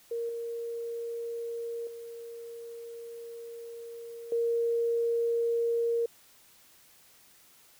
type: tone with level steps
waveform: sine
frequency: 466.2 Hz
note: A#4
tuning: in tune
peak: -30 / -33 / -40 / -25 dBFS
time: 0.11-6.06 s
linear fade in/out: 5 ms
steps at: 0.29 / 1.87 / 4.32 s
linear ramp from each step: 2 ms
effects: white hiss -59 dBFS RMS until 7.79 s